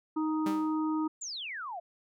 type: harmonic tone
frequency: 312 Hz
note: D#4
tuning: 5 cents sharp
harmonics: 1 / 3 / 4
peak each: -28 / -38 / -40 dBFS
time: 0.16-1.08 s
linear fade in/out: 10 ms
type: tone with exponential decay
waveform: sawtooth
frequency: 198.1 Hz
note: G3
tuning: 18 cents sharp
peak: -27 dBFS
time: 0.46-0.79 s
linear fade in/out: 5 ms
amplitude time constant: 71 ms
type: exponential sweep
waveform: sine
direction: down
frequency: 7520 to 647 Hz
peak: -36 dBFS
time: 1.21-1.8 s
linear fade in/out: 10 ms
effects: none